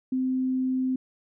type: tone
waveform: sine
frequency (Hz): 258.6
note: C4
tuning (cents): -20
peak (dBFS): -23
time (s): 0.12-0.96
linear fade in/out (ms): 5
effects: none